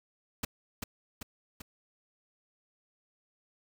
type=noise with echo; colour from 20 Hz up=pink; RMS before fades=-33 dBFS; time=0.43-0.45 s; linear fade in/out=5 ms; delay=390 ms; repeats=3; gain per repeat=-4 dB; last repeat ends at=1.62 s; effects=none